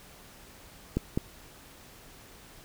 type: clicks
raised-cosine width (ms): 3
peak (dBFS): -13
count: 2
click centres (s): 0.97 / 1.175
effects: pink hiss -52 dBFS RMS until 2.64 s